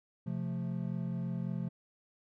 triangle chord, F major, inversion second, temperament equal, 130.81 / 174.61 / 220 Hz, C3 / F3 / A3, 0 / 0 / 0 cents, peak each -36 / -34 / -39 dBFS, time 0.26-1.69 s, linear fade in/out 10 ms, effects none

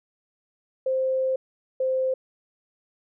sine tone pair in turn, 523.3 / 521 Hz, C5 / C5, 0 / -7 cents, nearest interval unison, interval 7 cents, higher first, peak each -21 / -21 dBFS, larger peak neither, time 0.86-1.36 / 1.8-2.14 s, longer first, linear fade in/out 5 ms, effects none

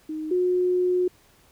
sine tone pair in turn, 311.1 / 361.9 Hz, D#4 / F#4, 0 / -38 cents, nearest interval minor third, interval 262 cents, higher second, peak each -28 / -19 dBFS, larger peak second, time 0.09-0.31 / 0.31-1.08 s, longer second, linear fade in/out 5 ms, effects pink hiss -58 dBFS RMS until 1.51 s

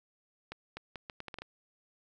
accelerating click train, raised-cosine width 0.3 ms, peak -25 dBFS, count 9, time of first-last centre 0.52-1.42 s, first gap 250 ms, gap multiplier 0.75, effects none

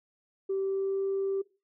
sine tone with pitch glide, 387.5 to 390.2 Hz, G4 to G4, -20 to -8 cents, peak -26 dBFS, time 0.49-1.42 s, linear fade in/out 10 ms, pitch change +12 cents, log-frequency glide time 0.6-1.04 s, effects noise-tail reverb RT60 0.3 s tail -21 dB re dry + tanh soft clip ceiling -23 dBFS

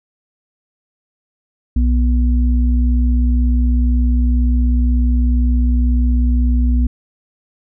sine tone pair together, 61 / 244.3 Hz, B1 / B3, -21 / -19 cents, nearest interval 2 octaves, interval 2402 cents, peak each -11 / -20 dBFS, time 1.76-6.87 s, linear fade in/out 5 ms, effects none

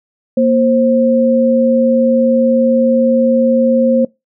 sine tone pair together, 234.9 / 528 Hz, A#3 / C5, +13 / +16 cents, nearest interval octave + major second, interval 1403 cents, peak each -11 dBFS, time 0.37-4.05 s, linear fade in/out 5 ms, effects noise-tail reverb RT60 0.2 s tail -23 dB re dry

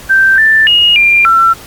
sine tone with pitch steps, 1564 / 1770 / 2870 / 2389 / 1347 Hz, G6 / A6 / F7 / D7 / E6, -4 / +10 / +47 / +29 / +37 cents, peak -4 dBFS, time 0.09-1.54 s, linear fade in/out 20 ms, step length 290 ms, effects pink hiss -32 dBFS RMS until 1.66 s + Opus 48 kbps

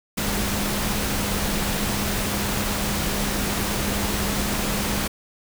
sine tone in noise, 203.5 Hz, G#3, 35 cents flat, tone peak -29 dBFS, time 0.17-5.08 s, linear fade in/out 10 ms, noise pink, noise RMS -25 dBFS, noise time 0.17-5.08 s, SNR -7 dB, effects none

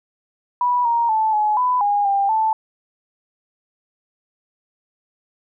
sine tone with pitch steps, 980 / 936 / 875 / 847 / 998 / 818 / 795 / 879 Hz, B5 / A#5 / A5 / G#5 / B5 / G#5 / G5 / A5, -14 / +7 / -10 / +34 / +18 / -26 / +24 / -2 cents, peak -15 dBFS, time 0.61-2.53 s, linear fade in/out 2 ms, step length 240 ms, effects none

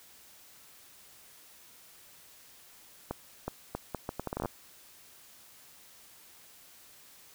accelerating click train, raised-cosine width 1 ms, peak -19 dBFS, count 14, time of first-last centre 3.11-4.457 s, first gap 370 ms, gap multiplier 0.73, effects white hiss -56 dBFS RMS until 7.34 s

